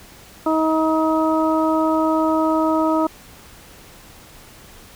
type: harmonic tone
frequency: 317 Hz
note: D#4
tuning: 32 cents sharp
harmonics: 1 / 2 / 3 / 4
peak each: -18 / -21 / -23 / -24 dBFS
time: 0.46-3.07 s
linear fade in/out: 5 ms
effects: pink hiss -44 dBFS RMS until 4.95 s